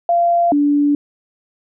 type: tone pair in turn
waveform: sine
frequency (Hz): 689 / 289.7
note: F5 / D4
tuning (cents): -24 / -24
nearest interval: octave + minor third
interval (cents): 1500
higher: first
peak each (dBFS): -11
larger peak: neither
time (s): 0.09-0.52 / 0.52-0.95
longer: neither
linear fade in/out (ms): 2
effects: none